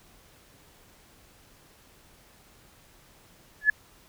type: tone with exponential growth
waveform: sine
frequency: 1711 Hz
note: A6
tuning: 49 cents flat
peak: -12 dBFS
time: 3.61-3.7 s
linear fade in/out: 5 ms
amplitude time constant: 18 ms
effects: pink hiss -57 dBFS RMS until 4.08 s